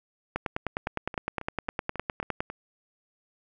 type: two click trains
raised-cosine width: 0.5 ms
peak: -22 / -13 dBFS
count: 7 / 21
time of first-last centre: 0.87-2.5 / 0.36-2.405 s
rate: 3.68 / 9.78 Hz
effects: none